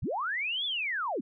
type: linear two-way sweep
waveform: sine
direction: up then down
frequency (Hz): 46.25 to 3520 to 188.9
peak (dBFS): -29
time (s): 0.02-1.21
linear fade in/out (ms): 10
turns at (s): 0.65
effects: none